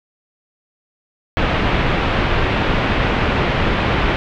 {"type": "low-pass noise", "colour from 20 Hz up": "pink", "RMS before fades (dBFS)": -17, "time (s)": [1.37, 4.16], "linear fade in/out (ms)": 0, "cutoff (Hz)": 3100, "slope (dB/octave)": 24, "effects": []}